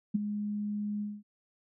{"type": "tone with ADSR envelope", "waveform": "sine", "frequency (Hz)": 207.7, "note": "G#3", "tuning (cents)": 0, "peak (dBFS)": -21, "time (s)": [0.14, 1.23], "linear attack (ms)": 13, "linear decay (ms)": 15, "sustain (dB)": -10, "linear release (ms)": 220, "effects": []}